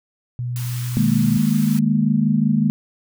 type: tone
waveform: sine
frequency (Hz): 122.4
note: B2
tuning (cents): -15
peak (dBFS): -22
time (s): 0.39-1.37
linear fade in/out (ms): 0
type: band-stop noise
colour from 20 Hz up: white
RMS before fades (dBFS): -35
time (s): 0.56-1.79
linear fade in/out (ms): 0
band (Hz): 330 to 870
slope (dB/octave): 48
type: chord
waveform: sine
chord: D# suspended fourth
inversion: none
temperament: equal with one note detuned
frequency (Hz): 153.87 / 207.7 / 233.1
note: D#3 / G#3 / A#3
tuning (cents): -19 / 0 / 0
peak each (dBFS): -20 / -18 / -19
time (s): 0.97-2.7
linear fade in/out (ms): 0
effects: none